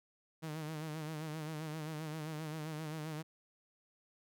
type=tone with vibrato; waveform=sawtooth; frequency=155.56 Hz; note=D#3; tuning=in tune; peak=-36 dBFS; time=0.42-3.23 s; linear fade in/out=20 ms; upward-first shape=sine; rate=7.6 Hz; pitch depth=61 cents each way; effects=none